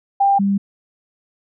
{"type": "tone pair in turn", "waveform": "sine", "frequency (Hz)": [794, 198.5], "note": ["G5", "G3"], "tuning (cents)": [22, 22], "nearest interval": "2 octaves", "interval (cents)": 2400, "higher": "first", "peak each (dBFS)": [-11, -14], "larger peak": "first", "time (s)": [[0.2, 0.39], [0.39, 0.58]], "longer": "neither", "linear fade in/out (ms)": 10, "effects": []}